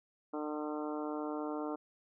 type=harmonic tone with a mistuned harmonic; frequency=150.8 Hz; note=D3; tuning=46 cents sharp; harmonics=2 / 3 / 4 / 5 / 6 / 7 / 8 / 9; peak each=-38 / -42 / -44 / -46 / -48 / -49 / -50 / -51 dBFS; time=0.33-1.76 s; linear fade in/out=10 ms; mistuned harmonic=8; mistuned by=+16 cents; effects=none

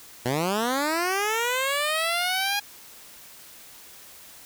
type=linear sweep; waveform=10% pulse; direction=up; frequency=116.54 to 825 Hz; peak=-15 dBFS; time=0.25-2.6 s; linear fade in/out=10 ms; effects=white hiss -47 dBFS RMS until 4.45 s

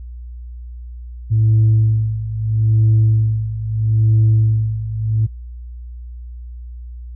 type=tone with tremolo; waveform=sine; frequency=110 Hz; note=A2; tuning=in tune; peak=-7 dBFS; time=1.3-5.27 s; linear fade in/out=20 ms; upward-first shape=sine; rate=0.77 Hz; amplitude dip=80%; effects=tanh soft clip ceiling -7 dBFS + added 60 Hz sine -29 dBFS peak until 7.15 s

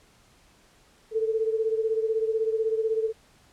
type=beating tone pair; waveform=sine; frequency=440 / 456 Hz; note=A4 / A#4; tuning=0 / -38 cents; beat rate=16 Hz; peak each=-24 / -29 dBFS; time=1.11-3.13 s; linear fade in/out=50 ms; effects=pink hiss -59 dBFS RMS until 3.52 s + low-pass 10000 Hz 12 dB/octave

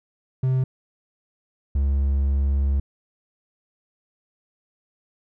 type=tone pair in turn; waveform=triangle; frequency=130 / 69.18 Hz; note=C3 / C#2; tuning=-11 / -3 cents; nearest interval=major seventh; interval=1092 cents; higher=first; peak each=-16 dBFS; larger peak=neither; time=0.43-0.64 / 1.75-2.8 s; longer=second; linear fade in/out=5 ms; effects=none

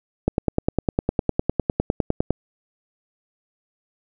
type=click train; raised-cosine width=2 ms; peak=-5 dBFS; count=21; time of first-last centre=0.28-2.306 s; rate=9.87 Hz; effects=none

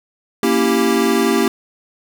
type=chord; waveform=square; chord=A# diminished seventh; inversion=none; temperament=equal; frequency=233.1 / 277.2 / 329.6 / 392 Hz; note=A#3 / C#4 / E4 / G4; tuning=0 / 0 / 0 / 0 cents; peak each=-19 / -21 / -21 / -18 dBFS; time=0.43-1.48 s; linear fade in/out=2 ms; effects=none

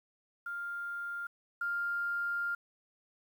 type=tone pair in turn; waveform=sine; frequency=1400 / 1400 Hz; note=F6 / F6; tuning=+4 / +4 cents; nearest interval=unison; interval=0 cents; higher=neither; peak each=-36 / -31 dBFS; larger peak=second; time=0.46-1.27 / 1.61-2.55 s; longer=second; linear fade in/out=5 ms; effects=10-bit

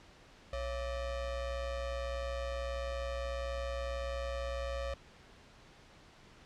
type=ring-modulated tone; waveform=square; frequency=305.8 Hz; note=D#4; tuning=30 cents flat; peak=-33 dBFS; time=0.53-4.94 s; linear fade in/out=2 ms; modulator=245 Hz; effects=pink hiss -58 dBFS RMS until 6.45 s + low-pass 5000 Hz 12 dB/octave

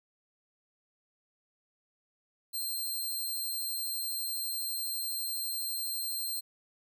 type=tone; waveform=10% pulse; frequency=4164 Hz; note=C8; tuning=9 cents flat; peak=-26 dBFS; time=2.53-6.41 s; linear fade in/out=20 ms; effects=none

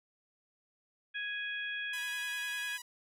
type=harmonic tone; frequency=830.6 Hz; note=G#5; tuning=in tune; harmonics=2 / 3 / 4; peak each=-37 / -41 / -43 dBFS; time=1.14-2.78 s; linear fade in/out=20 ms
type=tone with vibrato; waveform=5% pulse; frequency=987.8 Hz; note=B5; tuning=in tune; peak=-32 dBFS; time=1.93-2.82 s; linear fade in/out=5 ms; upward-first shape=square; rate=10 Hz; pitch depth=26 cents each way
effects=none

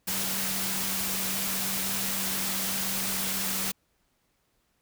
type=tone in noise; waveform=sine; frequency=191.9 Hz; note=G3; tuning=37 cents flat; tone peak=-38 dBFS; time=0.07-3.72 s; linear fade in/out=10 ms; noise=white; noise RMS=-30 dBFS; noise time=0.07-3.72 s; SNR=-11 dB; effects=pink hiss -72 dBFS RMS until 4.81 s

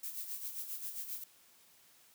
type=noise with tremolo; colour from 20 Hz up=violet; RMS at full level=-40 dBFS; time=0.03-1.24 s; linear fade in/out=5 ms; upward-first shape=sine; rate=7.5 Hz; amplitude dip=60%; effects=white hiss -64 dBFS RMS until 2.14 s + high-pass 80 Hz 12 dB/octave

